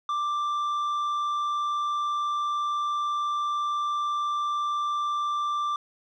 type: tone with tanh clipping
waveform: sine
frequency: 1179 Hz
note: D6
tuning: 6 cents sharp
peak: -26 dBFS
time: 0.09-5.76 s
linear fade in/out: 2 ms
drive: 6 dB
effects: none